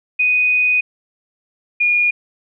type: tone pair in turn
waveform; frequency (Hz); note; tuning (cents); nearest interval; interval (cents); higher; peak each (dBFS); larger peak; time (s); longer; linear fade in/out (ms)
sine; 2489 / 2435; D#7 / D#7; 0 / -38; unison; 38; first; -12; neither; 0.19-0.81 / 1.8-2.11; first; 10
effects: none